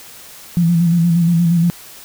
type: tone with vibrato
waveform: sine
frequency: 169.9 Hz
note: F3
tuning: 47 cents flat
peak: -10 dBFS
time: 0.57-1.7 s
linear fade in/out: 0 ms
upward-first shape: square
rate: 8.5 Hz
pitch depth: 41 cents each way
effects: white hiss -38 dBFS RMS until 2.04 s